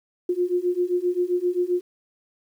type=beating tone pair; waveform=sine; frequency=352.6 / 360.2 Hz; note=F4 / F#4; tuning=+17 / -46 cents; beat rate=7.6 Hz; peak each=-24 / -23 dBFS; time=0.29-1.81 s; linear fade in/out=5 ms; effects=9-bit